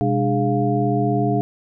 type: tone cluster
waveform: sine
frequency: 126.6 / 203.4 / 298 / 412.9 / 701 Hz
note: B2 / G#3 / D4 / G#4 / F5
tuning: +43 / -36 / +25 / -10 / +6 cents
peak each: -21 / -24 / -23 / -24 / -23 dBFS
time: 0.01-1.41 s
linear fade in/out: 0 ms
effects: none